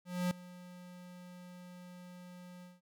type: tone with ADSR envelope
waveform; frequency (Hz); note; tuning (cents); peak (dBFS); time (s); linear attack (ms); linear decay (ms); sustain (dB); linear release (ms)
square; 179.1; F3; +44; -30; 0.05-2.81; 260; 3; -20; 180
effects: none